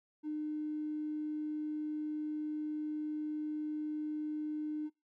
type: tone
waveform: triangle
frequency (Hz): 303.9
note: D#4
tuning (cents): -41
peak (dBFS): -31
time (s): 0.23-4.9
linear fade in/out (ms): 50
effects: noise-tail reverb RT60 0.2 s tail -26 dB re dry + tanh soft clip ceiling -33 dBFS